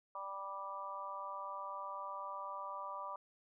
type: harmonic tone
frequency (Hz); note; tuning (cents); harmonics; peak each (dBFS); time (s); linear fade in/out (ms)
196; G3; 0; 3 / 4 / 5 / 6; -50 / -52 / -45 / -45; 0.15-3.16; 2
effects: none

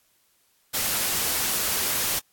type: noise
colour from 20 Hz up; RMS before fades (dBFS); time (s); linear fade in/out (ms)
white; -25; 0.73-2.2; 20
effects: white hiss -65 dBFS RMS until 2.32 s + AAC 64 kbps

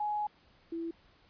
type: tone pair in turn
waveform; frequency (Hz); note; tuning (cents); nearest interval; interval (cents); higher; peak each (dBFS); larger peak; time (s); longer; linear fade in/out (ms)
sine; 838 / 332.6; G#5 / E4; +15 / +16; octave + major third; 1599; first; -30 / -34; first; 0-0.27 / 0.72-0.91; first; 5
effects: pink hiss -64 dBFS RMS until 1.29 s + resampled to 11025 Hz

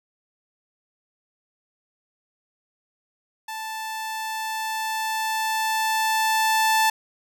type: tone with level ramp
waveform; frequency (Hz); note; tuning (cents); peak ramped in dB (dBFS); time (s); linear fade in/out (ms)
sawtooth; 880; A5; 0; -27 to -13; 3.48-6.9; 5
effects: none

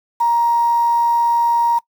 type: tone with quantisation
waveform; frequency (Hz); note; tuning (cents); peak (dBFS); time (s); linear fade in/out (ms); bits
sine; 939; A#5; +12; -12; 0.2-1.79; 10; 6
effects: noise-tail reverb RT60 0.1 s tail -22 dB re dry

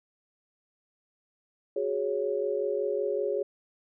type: chord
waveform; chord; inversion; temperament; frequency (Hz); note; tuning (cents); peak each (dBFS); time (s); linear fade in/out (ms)
sine; F# suspended second; none; equal; 370 / 415.3 / 554.4; F#4 / G#4 / C#5; 0 / 0 / 0; -33 / -29 / -31; 1.76-3.43; 5
effects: none

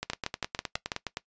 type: two click trains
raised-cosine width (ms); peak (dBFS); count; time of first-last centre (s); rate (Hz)
0.2; -12 / -14; 6 / 12; 0.1-0.918 / 0.03-1.171; 6.11 / 9.64
effects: noise-tail reverb RT60 0.1 s tail -19 dB re dry + resampled to 16000 Hz

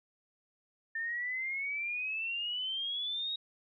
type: exponential sweep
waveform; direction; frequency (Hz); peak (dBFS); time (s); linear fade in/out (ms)
sine; up; 1791 to 3804; -33; 0.95-3.36; 5
effects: none

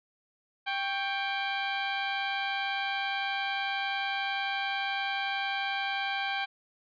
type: tone pair together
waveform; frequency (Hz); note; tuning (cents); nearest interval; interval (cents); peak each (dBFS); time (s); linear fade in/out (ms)
15% pulse; 788.6 / 1112; G5 / C#6; +10 / +5; tritone; 595; -23 / -34; 0.66-6.46; 20
effects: resampled to 11025 Hz

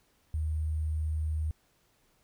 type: tone with sample-and-hold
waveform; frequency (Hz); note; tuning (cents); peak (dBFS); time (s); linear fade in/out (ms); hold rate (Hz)
sine; 77.8; D#2; 0; -28; 0.34-1.51; 0; 8820
effects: pink hiss -69 dBFS RMS until 2.23 s

